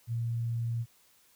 sine tone, 116.54 Hz, A#2, in tune, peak -29 dBFS, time 0.07-0.86 s, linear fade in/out 50 ms, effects white hiss -64 dBFS RMS until 1.35 s

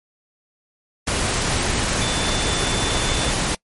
sine tone in noise, 3520 Hz, A7, in tune, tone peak -27 dBFS, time 2.01-3.3 s, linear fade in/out 5 ms, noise pink, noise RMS -21 dBFS, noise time 1.07-3.55 s, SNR -9 dB, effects noise-tail reverb RT60 0.1 s tail -24 dB re dry + MP3 48 kbps

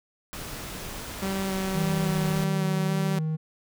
pink noise, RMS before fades -37 dBFS, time 0.33-2.44 s, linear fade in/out 0 ms
sawtooth tone with vibrato, 191.8 Hz, G3, 37 cents flat, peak -23 dBFS, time 1.22-3.19 s, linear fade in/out 5 ms, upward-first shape square, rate 1.8 Hz, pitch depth 12 cents each way
triangle tone with pitch glide, 161.5 to 157.27 Hz, E3 to D#3, -35 to +19 cents, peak -23 dBFS, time 1.74-3.37 s, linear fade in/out 20 ms, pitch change -46 cents, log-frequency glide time 2.02-2.23 s
effects none

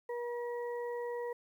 harmonic tone, 479.6 Hz, A#4, 49 cents sharp, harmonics 1 / 2 / 4, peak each -36 / -44 / -50 dBFS, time 0.09-1.33 s, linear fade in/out 5 ms, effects 11-bit

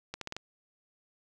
accelerating click train, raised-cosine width 0.2 ms, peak -20 dBFS, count 5, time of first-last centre 0.14-0.366 s, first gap 73 ms, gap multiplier 0.83, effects none

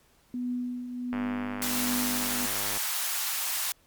sine tone with tremolo, 246.9 Hz, B3, in tune, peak -27 dBFS, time 0.34-2.46 s, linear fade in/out 2 ms, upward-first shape triangle, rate 1.4 Hz, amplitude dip 60%
click train, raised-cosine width 0.5 ms, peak -21 dBFS, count 167, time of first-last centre 1.13-2.774 s, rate 101 Hz
white high-pass noise, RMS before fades -30 dBFS, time 1.62-3.72 s, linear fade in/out 0 ms, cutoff 740 Hz, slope 24 dB/octave
effects pink hiss -63 dBFS RMS until 3.86 s + MP3 96 kbps

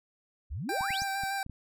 sine exponential sweep, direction up, 55 to 7040 Hz, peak -33 dBFS, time 0.5-1.04 s, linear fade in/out 20 ms
25% pulse tone with vibrato, 784 Hz, G5, in tune, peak -27 dBFS, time 0.69-1.43 s, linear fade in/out 2 ms, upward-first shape square, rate 6.5 Hz, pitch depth 15 cents each way
clicks, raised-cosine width 5 ms, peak -31 dBFS, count 6, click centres 0.809 / 0.906 / 1.02 / 1.236 / 1.464 / 1.497 s
effects none

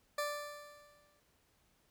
20% pulse tone with exponential decay, 587.3 Hz, D5, in tune, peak -28 dBFS, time 0.18-1.2 s, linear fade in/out 5 ms, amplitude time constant 220 ms, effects pink hiss -73 dBFS RMS until 1.9 s

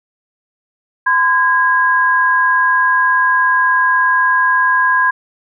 sine tone pair together, 1021.4 / 1638 Hz, C6 / G#6, -42 / -24 cents, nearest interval minor sixth, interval 818 cents, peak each -13 / -12 dBFS, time 1.06-5.11 s, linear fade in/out 10 ms, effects none

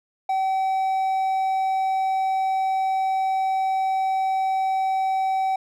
triangle tone, 765 Hz, G5, 42 cents flat, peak -18 dBFS, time 0.29-5.56 s, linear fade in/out 5 ms, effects none

